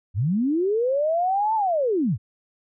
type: linear two-way sweep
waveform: sine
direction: up then down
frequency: 81.2 to 900 to 81.2 Hz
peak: -19 dBFS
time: 0.14-2.18 s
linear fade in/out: 50 ms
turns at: 1.55 s
effects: none